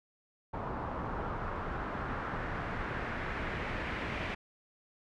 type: noise with low-pass filter sweep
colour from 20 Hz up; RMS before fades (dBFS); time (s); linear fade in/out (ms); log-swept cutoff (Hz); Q
pink; -37; 0.53-4.35; 10; 1000 to 2300; 1.9
effects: none